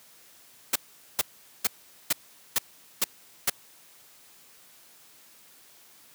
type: noise bursts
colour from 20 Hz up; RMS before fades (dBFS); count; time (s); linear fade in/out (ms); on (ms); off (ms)
white; -23; 7; 0.73-3.499; 5; 27; 430
effects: white hiss -55 dBFS RMS until 6.14 s + high-pass 100 Hz 12 dB/octave